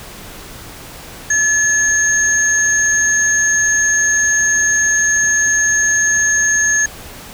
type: tone pair together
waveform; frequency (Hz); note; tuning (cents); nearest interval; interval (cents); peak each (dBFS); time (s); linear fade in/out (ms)
sine; 1717 / 6483; A6 / G#8; -43 / -43; octave + major seventh; 2300; -14; 1.3-6.86; 5
effects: pink hiss -34 dBFS RMS until 7.33 s